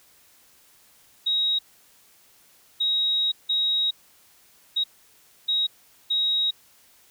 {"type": "tone bursts at uneven times", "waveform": "sine", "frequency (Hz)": 3800, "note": "A#7", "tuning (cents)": 33, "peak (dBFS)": -20, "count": 6, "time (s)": [[1.26, 1.59], [2.8, 3.32], [3.49, 3.91], [4.76, 4.84], [5.48, 5.67], [6.1, 6.51]], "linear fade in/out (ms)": 10, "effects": ["white hiss -57 dBFS RMS until 7.1 s"]}